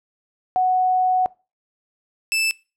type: tone pair in turn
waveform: sine / sawtooth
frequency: 740 / 2637 Hz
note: F#5 / E7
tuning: 0 / 0 cents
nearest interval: octave + minor seventh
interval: 2200 cents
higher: second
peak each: -15 dBFS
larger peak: neither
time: 0.56-1.26 / 2.32-2.51 s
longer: first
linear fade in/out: 0 ms
effects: noise-tail reverb RT60 0.3 s tail -22 dB re dry + low-pass 12000 Hz 12 dB/octave